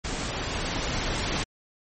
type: noise with level ramp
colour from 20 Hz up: pink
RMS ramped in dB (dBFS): -31 to -27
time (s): 0.04-1.44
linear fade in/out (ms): 10
effects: MP3 32 kbps